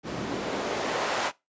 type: noise with band-pass filter sweep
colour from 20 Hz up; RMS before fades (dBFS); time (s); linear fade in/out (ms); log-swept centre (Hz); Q
white; -30; 0.03-1.32; 50; 200 to 870; 0.94
effects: noise-tail reverb RT60 0.2 s tail -20 dB re dry + resampled to 16000 Hz